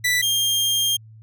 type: tone pair in turn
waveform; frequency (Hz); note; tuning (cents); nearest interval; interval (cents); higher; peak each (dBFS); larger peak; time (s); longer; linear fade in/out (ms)
sawtooth; 1975.5 / 3206; B6 / G7; 0 / +38; minor sixth; 838; second; -14 / -15; first; 0.04-0.22 / 0.22-0.97; second; 10
effects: added 110 Hz sine -42 dBFS peak until 1.22 s